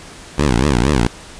10% pulse tone with vibrato, 65.41 Hz, C2, in tune, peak -4 dBFS, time 0.38-1.07 s, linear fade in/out 5 ms, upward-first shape triangle, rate 4.3 Hz, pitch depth 300 cents each way, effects pink hiss -37 dBFS RMS until 1.39 s + resampled to 22050 Hz

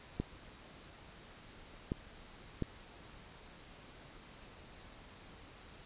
clicks, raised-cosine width 3 ms, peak -21 dBFS, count 3, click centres 0.2 / 1.919 / 2.623 s, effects pink hiss -55 dBFS RMS until 5.85 s + resampled to 8000 Hz

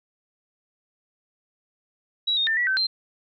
sine tone with pitch steps, 3887 / 3693 / 1791 / 1941 / 1539 / 4138 Hz, B7 / A#7 / A6 / B6 / G6 / C8, -28 / -17 / +30 / -31 / -32 / -20 cents, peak -20 dBFS, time 2.27-2.87 s, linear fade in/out 10 ms, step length 100 ms, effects none

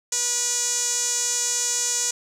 sawtooth tone with band-pass filter, 484.9 Hz, B4, 32 cents flat, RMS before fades -24 dBFS, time 0.12-2.11 s, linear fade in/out 5 ms, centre 6800 Hz, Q 5.4, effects none

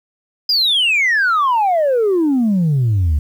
sine exponential sweep, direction down, 5030 to 70 Hz, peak -10 dBFS, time 0.49-3.19 s, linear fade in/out 5 ms, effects tanh soft clip ceiling -10 dBFS + 8-bit

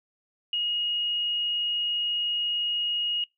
sine tone, 2877 Hz, F#7, 49 cents flat, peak -24 dBFS, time 0.53-3.24 s, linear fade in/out 2 ms, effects noise-tail reverb RT60 0.2 s tail -25 dB re dry

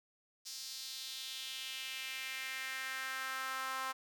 sawtooth tone with high-pass filter sweep, 263.2 Hz, C4, 10 cents sharp, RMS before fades -42 dBFS, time 0.45-3.93 s, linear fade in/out 20 ms, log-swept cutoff 5100 to 1100 Hz, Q 2.6, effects none

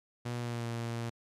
sawtooth tone with pitch glide, 120.7 to 116.72 Hz, B2 to A#2, -39 to +3 cents, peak -30 dBFS, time 0.25-1.1 s, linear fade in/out 10 ms, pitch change -58 cents, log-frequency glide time 0.38-0.67 s, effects low-pass 10000 Hz 12 dB/octave + MP3 96 kbps

